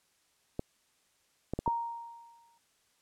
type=clicks; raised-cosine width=2 ms; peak=-19 dBFS; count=4; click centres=0.594 / 1.536 / 1.59 / 1.678 s
type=tone with exponential decay; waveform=sine; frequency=932.3 Hz; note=A#5; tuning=in tune; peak=-26 dBFS; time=1.66-2.58 s; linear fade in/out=2 ms; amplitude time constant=200 ms
effects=white hiss -71 dBFS RMS until 3.01 s + low-pass 10000 Hz 12 dB/octave